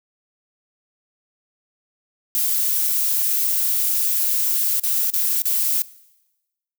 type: noise with dropouts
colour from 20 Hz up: violet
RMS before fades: -20 dBFS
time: 2.35-5.82 s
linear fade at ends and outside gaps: 0 ms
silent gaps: 4.797-4.836 / 5.102-5.137 / 5.419-5.455 s
effects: noise-tail reverb RT60 1.0 s tail -20 dB re dry